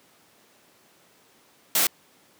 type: noise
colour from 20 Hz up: white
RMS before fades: -21 dBFS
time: 1.75-1.87 s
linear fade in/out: 2 ms
effects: pink hiss -58 dBFS RMS until 2.39 s + high-pass 200 Hz 12 dB/octave